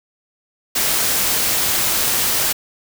white noise, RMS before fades -18 dBFS, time 0.75-2.53 s, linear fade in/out 10 ms, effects none

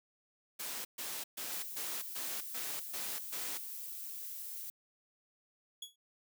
white noise bursts, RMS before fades -41 dBFS, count 8, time 0.59-3.58 s, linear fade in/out 10 ms, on 260 ms, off 130 ms
violet noise, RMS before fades -44 dBFS, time 1.52-4.7 s, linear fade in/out 0 ms
sawtooth tone with exponential decay, 3360 Hz, G#7, 19 cents sharp, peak -36 dBFS, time 5.82-5.96 s, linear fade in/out 5 ms, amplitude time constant 29 ms
effects high-pass 200 Hz 12 dB/octave

